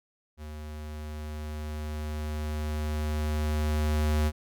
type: tone with level ramp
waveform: square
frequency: 76 Hz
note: D#2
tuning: 40 cents flat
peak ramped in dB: -39 to -23 dBFS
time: 0.37-4.32 s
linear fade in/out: 50 ms
effects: none